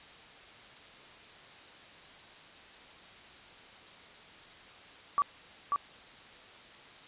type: tone with echo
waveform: sine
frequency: 1149 Hz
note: D6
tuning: 38 cents flat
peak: -23 dBFS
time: 5.18-5.22 s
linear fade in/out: 0 ms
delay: 540 ms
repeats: 1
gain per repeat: -3 dB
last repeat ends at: 5.76 s
effects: white hiss -52 dBFS RMS until 7.07 s + resampled to 8000 Hz